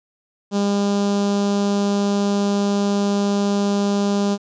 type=tone with notch filter; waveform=sawtooth; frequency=201.6 Hz; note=G3; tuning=49 cents sharp; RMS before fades=-19 dBFS; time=0.51-4.38 s; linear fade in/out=50 ms; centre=2000 Hz; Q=0.74; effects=resampled to 16000 Hz + 9-bit